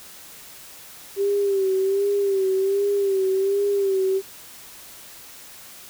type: tone with vibrato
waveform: sine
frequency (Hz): 392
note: G4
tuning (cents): 0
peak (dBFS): -18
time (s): 1.16-4.22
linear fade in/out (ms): 50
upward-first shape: sine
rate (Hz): 1.3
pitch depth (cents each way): 56
effects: white hiss -43 dBFS RMS until 5.89 s